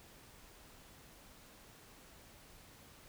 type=silence; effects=pink hiss -59 dBFS RMS until 3.08 s